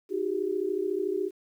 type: tone cluster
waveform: sine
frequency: 314.1 / 371.1 / 404.9 Hz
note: D#4 / F#4 / G#4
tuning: +16 / +5 / -44 cents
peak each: -35 / -29 / -30 dBFS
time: 0.09-1.31 s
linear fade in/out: 50 ms
effects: 10-bit